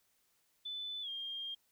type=tone with pitch glide; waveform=sine; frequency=3502 to 3211 Hz; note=A7 to G7; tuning=-9 to +41 cents; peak=-39 dBFS; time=0.65-1.55 s; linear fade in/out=10 ms; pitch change=-150 cents; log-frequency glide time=1.02-1.09 s; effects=white hiss -75 dBFS RMS until 1.71 s